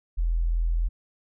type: tone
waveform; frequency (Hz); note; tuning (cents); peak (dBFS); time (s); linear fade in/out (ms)
sine; 41.82; E1; +26; -21; 0.17-0.89; 20
effects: none